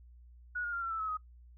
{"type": "tone with pitch steps", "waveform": "sine", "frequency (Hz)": [1460, 1424.2, 1389.2, 1355.2, 1321.9, 1289.5, 1257.9], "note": ["F#6", "F6", "F6", "E6", "E6", "E6", "D#6"], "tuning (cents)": [-24, 33, -10, 48, 4, -39, 19], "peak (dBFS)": -33, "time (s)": [0.55, 1.173], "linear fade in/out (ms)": 10, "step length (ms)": 89, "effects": ["noise-tail reverb RT60 0.1 s tail -18 dB re dry", "added 60 Hz sine -53 dBFS peak until 1.57 s"]}